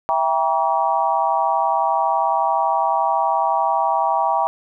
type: chord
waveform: sine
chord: E diminished seventh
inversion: none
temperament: just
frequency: 659.3 / 791.1 / 949.3 / 1139.2 Hz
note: E5 / G5 / Bb5 / Db6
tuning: 0 / +16 / +31 / +47 cents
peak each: -23 / -20 / -20 / -24 dBFS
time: 0.09-4.47 s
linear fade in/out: 0 ms
effects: none